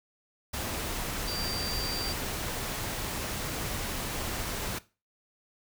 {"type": "tone in noise", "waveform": "sine", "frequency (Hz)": 4699, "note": "D8", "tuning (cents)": 0, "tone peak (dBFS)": -34, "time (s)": [1.27, 2.13], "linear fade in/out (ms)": 10, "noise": "pink", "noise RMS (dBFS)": -34, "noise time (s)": [0.53, 4.79], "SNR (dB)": -3, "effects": ["noise-tail reverb RT60 0.3 s tail -18 dB re dry"]}